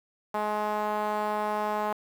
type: tone with band-pass filter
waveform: sawtooth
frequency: 211 Hz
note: G#3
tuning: 28 cents sharp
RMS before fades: -29 dBFS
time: 0.34-1.93 s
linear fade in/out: 5 ms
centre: 880 Hz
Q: 2.4
effects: 8-bit